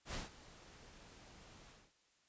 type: noise with ADSR envelope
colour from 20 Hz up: pink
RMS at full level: -42 dBFS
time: 0.05-1.93 s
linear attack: 94 ms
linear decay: 150 ms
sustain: -17 dB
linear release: 240 ms
effects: white hiss -74 dBFS RMS until 2.28 s + resampled to 16000 Hz